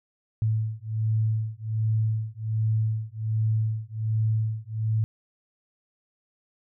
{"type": "beating tone pair", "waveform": "sine", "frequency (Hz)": [109.3, 110.6], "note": ["A2", "A2"], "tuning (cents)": [-11, 9], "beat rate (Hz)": 1.3, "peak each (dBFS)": -26, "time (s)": [0.42, 5.04], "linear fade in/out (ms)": 0, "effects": []}